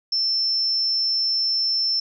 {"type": "tone", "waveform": "sine", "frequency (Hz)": 5340, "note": "E8", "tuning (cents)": 22, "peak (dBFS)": -19, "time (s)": [0.12, 2], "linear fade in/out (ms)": 5, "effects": []}